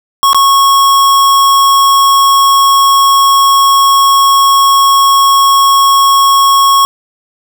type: tone with dropouts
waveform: square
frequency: 1100 Hz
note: C#6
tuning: 14 cents flat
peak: -5 dBFS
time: 0.23-6.85 s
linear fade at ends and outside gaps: 0 ms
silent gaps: 0.331-0.346 s
effects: none